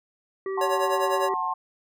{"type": "harmonic tone", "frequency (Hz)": 385.3, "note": "G4", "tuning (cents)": -30, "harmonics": [1, 3, 5], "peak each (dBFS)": [-27, -38, -42], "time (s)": [0.46, 1.34], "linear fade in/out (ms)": 2}
{"type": "chord", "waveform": "sine", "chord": "F# diminished", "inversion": "none", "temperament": "just", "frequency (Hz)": [740, 888, 1065.6], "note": ["F#5", "A5", "C6"], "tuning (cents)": [0, 16, 31], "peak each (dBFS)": [-32, -29, -27], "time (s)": [0.57, 1.54], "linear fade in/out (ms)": 10}
{"type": "tone with tremolo", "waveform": "square", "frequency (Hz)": 561, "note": "C#5", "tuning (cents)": 21, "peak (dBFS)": -23, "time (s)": [0.61, 1.29], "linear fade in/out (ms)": 2, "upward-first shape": "triangle", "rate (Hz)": 9.9, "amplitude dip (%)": 90}
{"effects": []}